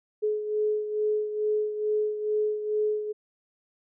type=beating tone pair; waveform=sine; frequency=424.4 / 426.7 Hz; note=G#4 / G#4; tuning=+38 / +47 cents; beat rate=2.3 Hz; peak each=-25 / -32 dBFS; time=0.22-3.13 s; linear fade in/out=20 ms; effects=none